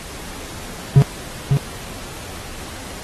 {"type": "tone with echo", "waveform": "triangle", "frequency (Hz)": 138.59, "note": "C#3", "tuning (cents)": 0, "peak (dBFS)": -4, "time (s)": [0.96, 1.02], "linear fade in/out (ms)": 0, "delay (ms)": 550, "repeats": 1, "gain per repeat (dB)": -6, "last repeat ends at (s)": 1.57, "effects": ["pink hiss -34 dBFS RMS until 3.03 s", "AAC 32 kbps"]}